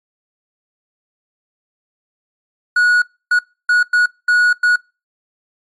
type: tone bursts at uneven times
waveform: triangle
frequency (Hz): 1459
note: F#6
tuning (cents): -25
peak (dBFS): -8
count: 6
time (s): 2.76-3.02 / 3.31-3.39 / 3.69-3.83 / 3.93-4.06 / 4.28-4.53 / 4.63-4.76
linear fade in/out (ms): 5
effects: noise-tail reverb RT60 0.3 s tail -25 dB re dry + MP3 48 kbps